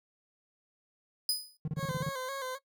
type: tone with exponential decay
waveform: sawtooth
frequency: 4987 Hz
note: D#8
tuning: 3 cents sharp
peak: -21 dBFS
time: 1.29-1.57 s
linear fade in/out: 2 ms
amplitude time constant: 59 ms
type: tone bursts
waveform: triangle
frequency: 153.2 Hz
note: D#3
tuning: 27 cents flat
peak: -28 dBFS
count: 8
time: 1.65-2.091 s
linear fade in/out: 2 ms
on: 28 ms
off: 31 ms
type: tone with vibrato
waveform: 20% pulse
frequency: 530 Hz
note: C5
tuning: 22 cents sharp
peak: -31 dBFS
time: 1.76-2.59 s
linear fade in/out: 50 ms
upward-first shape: square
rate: 3.8 Hz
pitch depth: 55 cents each way
effects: noise-tail reverb RT60 0.1 s tail -18 dB re dry